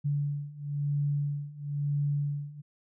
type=beating tone pair; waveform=sine; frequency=143.7 / 144.7 Hz; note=D3 / D3; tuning=-37 / -25 cents; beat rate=1 Hz; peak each=-32 / -30 dBFS; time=0.04-2.62 s; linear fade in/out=20 ms; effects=none